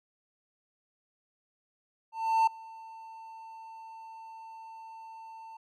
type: tone with ADSR envelope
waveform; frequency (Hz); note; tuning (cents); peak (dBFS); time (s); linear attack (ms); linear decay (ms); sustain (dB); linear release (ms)
triangle; 896; A5; +31; -18; 2.12-5.57; 350; 5; -24; 5
effects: none